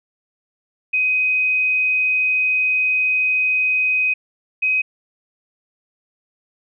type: tone pair in turn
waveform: sine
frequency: 2513 / 2523 Hz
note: D#7 / D#7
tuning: +17 / +23 cents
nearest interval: unison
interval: 6 cents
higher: second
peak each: -15 dBFS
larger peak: neither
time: 0.93-4.14 / 4.62-4.82 s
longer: first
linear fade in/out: 10 ms
effects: none